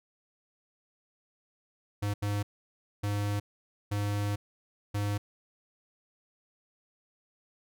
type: tone bursts at uneven times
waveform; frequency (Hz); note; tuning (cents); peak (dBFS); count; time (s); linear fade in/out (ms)
square; 102.5; G#2; -22; -29; 5; 2.02-2.14 / 2.22-2.43 / 3.03-3.4 / 3.91-4.36 / 4.94-5.18; 10
effects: none